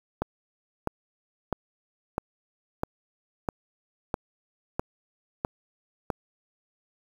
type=click train; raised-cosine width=1 ms; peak=-12 dBFS; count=10; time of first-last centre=0.22-6.102 s; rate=1.53 Hz; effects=7-bit